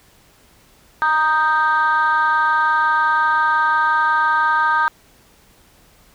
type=chord; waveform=sine; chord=Eb major; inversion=second; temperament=equal with one note detuned; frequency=932.3 / 1237.3 / 1568 Hz; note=Bb5 / Eb6 / G6; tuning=0 / -10 / 0 cents; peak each=-17 dBFS; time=1.02-4.88 s; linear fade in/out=0 ms; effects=tanh soft clip ceiling -8 dBFS + pink hiss -52 dBFS RMS until 6.14 s